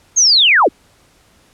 sine linear sweep, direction down, 6610 to 191 Hz, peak -7 dBFS, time 0.16-0.69 s, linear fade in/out 20 ms, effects pink hiss -52 dBFS RMS until 1.53 s + low-pass 11000 Hz 12 dB/octave

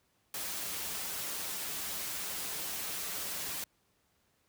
white noise with comb filter, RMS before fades -38 dBFS, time 0.34-3.64 s, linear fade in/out 2 ms, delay 8.2 ms, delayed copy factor -0.55, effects pink hiss -73 dBFS RMS until 4.48 s + high-pass 60 Hz 12 dB/octave

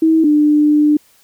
sine tone pair in turn, 321 / 298.5 Hz, E4 / D4, -46 / +28 cents, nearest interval minor second, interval 126 cents, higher first, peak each -8 dBFS, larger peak neither, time 0.02-0.24 / 0.24-0.97 s, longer second, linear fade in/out 5 ms, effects white hiss -52 dBFS RMS until 1.23 s

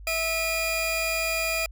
sawtooth tone pair together, 652 / 2431 Hz, E5 / D#7, -19 / -41 cents, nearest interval octave + major seventh, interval 2278 cents, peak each -25 / -23 dBFS, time 0.07-1.66 s, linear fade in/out 2 ms, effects added 50 Hz sine -40 dBFS peak until 1.71 s

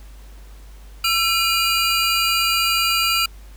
square tone cluster, 1346 / 2445 / 2867 / 4719 Hz, E6 / D#7 / F7 / D8, +36 / -31 / +45 / +7 cents, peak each -23 dBFS, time 1.04-3.26 s, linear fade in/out 5 ms, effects added 50 Hz sine -38 dBFS peak until 3.56 s + pink hiss -51 dBFS RMS until 3.56 s

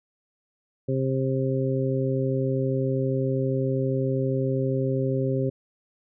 harmonic tone, 132.5 Hz, C3, 22 cents sharp, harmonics 1 / 2 / 3 / 4, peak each -25 / -29 / -28 / -30 dBFS, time 0.88-5.5 s, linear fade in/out 10 ms, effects none

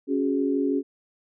sine chord, C# suspended fourth, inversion none, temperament just, 277.2 / 369.6 / 415.8 Hz, C#4 / F#4 / G#4, 0 / -2 / +2 cents, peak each -23 / -28 / -28 dBFS, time 0.07-0.83 s, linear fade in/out 50 ms, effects none

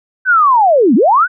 sine linear two-way sweep, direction down then up, 1553 to 196 to 1553 Hz, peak -6 dBFS, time 0.25-1.28 s, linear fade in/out 50 ms, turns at 0.95 s, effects none

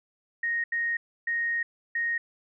sine tone bursts at uneven times, 1864.7 Hz, A#6, in tune, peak -25 dBFS, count 4, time 0.43-0.64 / 0.72-0.97 / 1.27-1.63 / 1.95-2.18 s, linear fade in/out 5 ms, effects none

